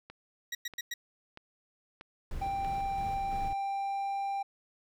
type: click train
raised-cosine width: 0.3 ms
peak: -30 dBFS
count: 5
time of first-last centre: 0.1-2.648 s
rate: 1.57 Hz
type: tone bursts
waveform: 20% pulse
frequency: 1909 Hz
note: A#6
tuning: 41 cents sharp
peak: -29 dBFS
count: 4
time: 0.52-0.94 s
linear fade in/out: 5 ms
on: 30 ms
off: 100 ms
type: noise with tremolo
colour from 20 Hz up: brown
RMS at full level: -39 dBFS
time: 2.31-3.53 s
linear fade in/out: 2 ms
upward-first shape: square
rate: 3 Hz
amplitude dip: 30%
type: tone with pitch glide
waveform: triangle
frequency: 787 to 791.6 Hz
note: G5 to G5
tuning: +7 to +17 cents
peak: -29 dBFS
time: 2.41-4.43 s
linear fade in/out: 10 ms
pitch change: +10 cents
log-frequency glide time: 3.1-4.19 s
effects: none